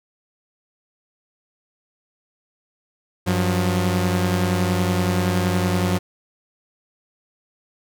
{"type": "tone pair together", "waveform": "sawtooth", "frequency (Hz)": [94.82, 179], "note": ["F#2", "F3"], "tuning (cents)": [43, 43], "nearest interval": "major seventh", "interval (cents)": 1100, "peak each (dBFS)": -17, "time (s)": [3.26, 5.99], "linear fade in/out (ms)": 20, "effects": []}